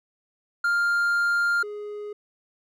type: tone pair in turn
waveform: triangle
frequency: 1400 / 416.2 Hz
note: F6 / G#4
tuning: +4 / +4 cents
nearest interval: octave + major sixth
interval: 2100 cents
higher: first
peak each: -18 / -30 dBFS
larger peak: first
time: 0.64-1.63 / 1.63-2.13 s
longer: first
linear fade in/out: 5 ms
effects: none